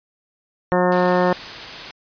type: harmonic tone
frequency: 180 Hz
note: F#3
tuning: 47 cents flat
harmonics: 1 / 2 / 3 / 4 / 5 / 6 / 7 / 8 / 9 / 10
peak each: -21 / -21 / -19 / -24 / -24 / -26 / -31 / -32 / -35 / -29 dBFS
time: 0.72-1.33 s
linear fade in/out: 0 ms
type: noise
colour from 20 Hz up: white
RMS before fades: -32 dBFS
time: 0.92-1.91 s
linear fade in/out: 0 ms
effects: resampled to 11025 Hz